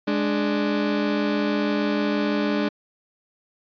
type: tone pair together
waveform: 30% pulse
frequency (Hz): 208.2 / 294.5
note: G#3 / D4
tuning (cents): +5 / +5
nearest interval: tritone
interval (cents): 600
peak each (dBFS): -21 / -21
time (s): 0.07-2.69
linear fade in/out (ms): 10
effects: resampled to 11025 Hz